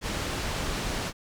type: low-pass noise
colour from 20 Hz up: pink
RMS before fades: -31 dBFS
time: 0.01-1.13 s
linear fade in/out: 50 ms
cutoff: 7100 Hz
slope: 12 dB/octave
effects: none